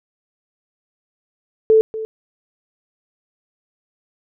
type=tone with echo; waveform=sine; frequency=440 Hz; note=A4; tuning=in tune; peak=-8 dBFS; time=1.7-1.81 s; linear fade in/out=0 ms; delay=240 ms; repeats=1; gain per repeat=-15 dB; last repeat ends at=2.05 s; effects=none